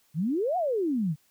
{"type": "exponential two-way sweep", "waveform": "sine", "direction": "up then down", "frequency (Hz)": [141.1, 756, 141.1], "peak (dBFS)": -24, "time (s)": [0.14, 1.16], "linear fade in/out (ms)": 50, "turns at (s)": 0.57, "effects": ["white hiss -66 dBFS RMS until 1.3 s"]}